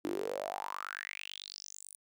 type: tone with high-pass filter sweep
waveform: sawtooth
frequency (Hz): 49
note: G1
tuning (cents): 0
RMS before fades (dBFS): -41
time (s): 0.04-1.96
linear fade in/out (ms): 10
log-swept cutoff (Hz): 300 to 10000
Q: 7.9
effects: none